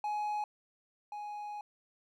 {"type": "tone pair in turn", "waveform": "triangle", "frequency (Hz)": [839, 832.7], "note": ["G#5", "G#5"], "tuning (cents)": [17, 4], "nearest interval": "unison", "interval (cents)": 13, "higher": "first", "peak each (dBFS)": [-30, -37], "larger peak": "first", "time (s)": [[0.04, 0.44], [1.12, 1.61]], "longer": "second", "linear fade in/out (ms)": 2, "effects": []}